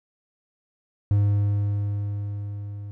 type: tone with level ramp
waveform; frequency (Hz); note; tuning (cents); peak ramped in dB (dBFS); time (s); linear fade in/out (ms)
triangle; 102; G#2; -31; -14 to -31; 1.11-2.91; 0
effects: none